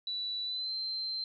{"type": "tone with pitch glide", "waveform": "sine", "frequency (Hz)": [3951, 4119], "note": ["B7", "C8"], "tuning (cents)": [0, -28], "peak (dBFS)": -33, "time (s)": [0.07, 1.24], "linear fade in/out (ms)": 2, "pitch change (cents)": 72, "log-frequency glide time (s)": [0.44, 0.73], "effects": []}